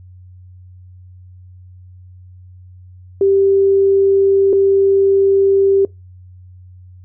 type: tone pair in turn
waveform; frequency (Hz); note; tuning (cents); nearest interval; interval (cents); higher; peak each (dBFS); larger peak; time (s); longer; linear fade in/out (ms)
sine; 392 / 392; G4 / G4; 0 / 0; unison; 0; neither; -9; neither; 3.21-4.53 / 4.53-5.85; neither; 2
effects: noise-tail reverb RT60 0.2 s tail -23 dB re dry + added 91 Hz sine -37 dBFS peak until 7.04 s